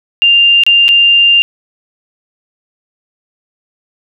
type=tone with dropouts; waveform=sine; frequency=2794 Hz; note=F7; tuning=in tune; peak=-4 dBFS; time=0.22-1.42 s; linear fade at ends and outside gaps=0 ms; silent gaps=0.636-0.665 / 0.882-0.889 s; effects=none